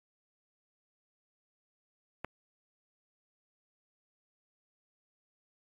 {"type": "click", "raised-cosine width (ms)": 0.5, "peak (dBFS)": -21, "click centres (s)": 2.246, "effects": ["AAC 64 kbps"]}